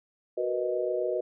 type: chord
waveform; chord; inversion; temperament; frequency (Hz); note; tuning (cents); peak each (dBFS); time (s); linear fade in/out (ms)
sine; B major seventh; second; equal; 370 / 466.2 / 493.9 / 622.3; F#4 / A#4 / B4 / D#5; 0 / 0 / 0 / 0; -31 / -36 / -31 / -31; 0.37-1.21; 10
effects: none